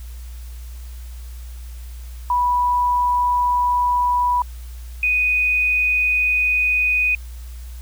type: tone pair in turn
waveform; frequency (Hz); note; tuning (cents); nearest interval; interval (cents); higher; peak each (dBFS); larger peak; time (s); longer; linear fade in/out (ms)
sine; 982 / 2488; B5 / D#7; -10 / -1; octave + major third; 1609; second; -15; neither; 2.3-4.42 / 5.03-7.15; neither; 2
effects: added 60 Hz sine -31 dBFS peak until 7.81 s + white hiss -48 dBFS RMS until 7.81 s